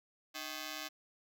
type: ring-modulated tone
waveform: 5% pulse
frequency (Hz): 468.5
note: A#4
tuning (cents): +9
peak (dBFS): -26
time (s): 0.34-0.89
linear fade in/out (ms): 20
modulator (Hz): 165
effects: none